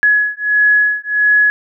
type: beating tone pair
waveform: sine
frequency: 1687 / 1688.5 Hz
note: G#6 / G#6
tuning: +27 / +28 cents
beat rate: 1.5 Hz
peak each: -13 dBFS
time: 0.03-1.5 s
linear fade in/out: 0 ms
effects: none